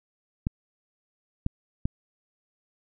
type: clicks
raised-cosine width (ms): 5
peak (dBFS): -13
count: 3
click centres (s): 0.469 / 1.464 / 1.855
effects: none